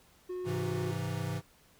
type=tone; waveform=triangle; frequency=363.4 Hz; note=F#4; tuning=31 cents flat; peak=-33 dBFS; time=0.29-0.92 s; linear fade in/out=10 ms
type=chord; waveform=square; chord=Ab augmented; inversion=none; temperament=equal with one note detuned; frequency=103.83 / 132.33 / 164.81 Hz; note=Ab2 / C3 / E3; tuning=0 / +20 / 0 cents; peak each=-38 dBFS; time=0.44-1.42 s; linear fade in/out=50 ms
effects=pink hiss -63 dBFS RMS until 1.79 s